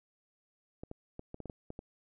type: clicks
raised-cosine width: 2 ms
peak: -29 dBFS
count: 9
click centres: 0.835 / 0.914 / 1.194 / 1.344 / 1.403 / 1.457 / 1.498 / 1.704 / 1.791 s
effects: none